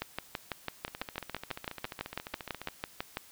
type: two click trains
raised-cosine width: 0.3 ms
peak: -23 / -17 dBFS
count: 27 / 20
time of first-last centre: 0.88-2.686 / 0.02-3.171 s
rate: 14.4 / 6.03 Hz
effects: white hiss -56 dBFS RMS until 3.31 s